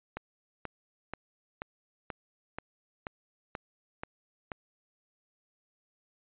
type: click train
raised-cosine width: 0.5 ms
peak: -21 dBFS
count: 10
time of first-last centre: 0.17-4.518 s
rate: 2.07 Hz
effects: resampled to 8000 Hz